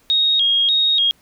sine tone with vibrato, 3497 Hz, A7, 11 cents flat, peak -13 dBFS, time 0.1-1.11 s, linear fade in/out 0 ms, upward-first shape square, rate 1.7 Hz, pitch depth 120 cents each way, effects pink hiss -56 dBFS RMS until 1.21 s

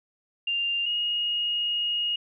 sine tone pair in turn, 2794 / 2869 Hz, F7 / F7, 0 / +46 cents, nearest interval unison, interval 46 cents, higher second, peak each -24 dBFS, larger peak neither, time 0.47-0.86 / 0.86-2.16 s, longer second, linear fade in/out 5 ms, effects none

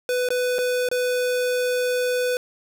square tone with dropouts, 497.8 Hz, B4, 14 cents sharp, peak -21 dBFS, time 0.09-2.37 s, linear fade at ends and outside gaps 1 ms, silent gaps 0.288-0.304 / 0.584-0.588 / 0.888-0.914 s, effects none

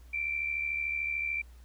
sine tone with amplitude modulation, 2349 Hz, D7, in tune, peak -27 dBFS, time 0.13-1.42 s, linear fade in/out 10 ms, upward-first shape sine, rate 73.5 Hz, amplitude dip 60%, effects added 60 Hz sine -49 dBFS peak until 1.64 s + pink hiss -64 dBFS RMS until 1.64 s

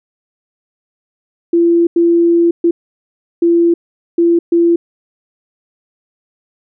sine tone bursts at uneven times, 340 Hz, F4, 46 cents flat, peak -7 dBFS, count 6, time 1.53-1.87 / 1.96-2.51 / 2.64-2.71 / 3.42-3.74 / 4.18-4.39 / 4.52-4.76 s, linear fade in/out 5 ms, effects none

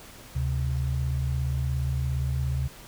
sine tone pair together, 72.85 / 130 Hz, D2 / C3, -13 / -11 cents, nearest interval minor seventh, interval 1002 cents, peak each -27 dBFS, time 0.35-2.68 s, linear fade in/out 10 ms, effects pink hiss -47 dBFS RMS until 2.87 s

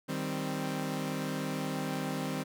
sawtooth chord, C minor, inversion first, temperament equal, 155.56 / 196 / 261.6 Hz, Eb3 / G3 / C4, 0 / 0 / 0 cents, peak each -33 / -34 / -32 dBFS, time 0.08-2.44 s, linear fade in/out 20 ms, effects none

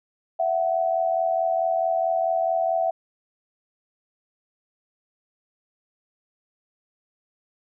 sine tone pair together, 664.4 / 749 Hz, E5 / F#5, +13 / +21 cents, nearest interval major second, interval 208 cents, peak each -22 / -24 dBFS, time 0.39-2.91 s, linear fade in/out 10 ms, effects none

